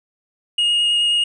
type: tone with vibrato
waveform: triangle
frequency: 2862 Hz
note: F7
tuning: 42 cents sharp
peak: -13 dBFS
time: 0.58-1.24 s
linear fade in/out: 5 ms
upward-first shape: sine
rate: 9.3 Hz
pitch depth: 8 cents each way
effects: resampled to 24000 Hz